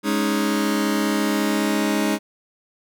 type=chord; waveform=sawtooth; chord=Ab suspended fourth; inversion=none; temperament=just; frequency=207.7 / 276.9 / 311.5 Hz; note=Ab3 / Db4 / Eb4; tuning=0 / -2 / +2 cents; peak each=-18 / -21 / -19 dBFS; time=0.03-2.19 s; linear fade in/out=50 ms; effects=none